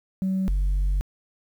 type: tone pair in turn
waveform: sine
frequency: 189.7 / 47.42 Hz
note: F#3 / F#1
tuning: +43 / +43 cents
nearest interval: 2 octaves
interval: 2400 cents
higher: first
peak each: -20 / -17 dBFS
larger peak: second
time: 0.22-0.48 / 0.48-1.01 s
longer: second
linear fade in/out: 0 ms
effects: tanh soft clip ceiling -19 dBFS + 9-bit